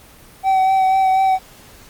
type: tone with vibrato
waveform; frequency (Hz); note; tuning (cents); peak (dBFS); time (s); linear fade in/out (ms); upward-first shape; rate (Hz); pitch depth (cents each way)
triangle; 763; G5; -47; -10; 0.43-1.39; 50; sine; 4.1; 18
effects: pink hiss -44 dBFS RMS until 1.89 s + Opus 24 kbps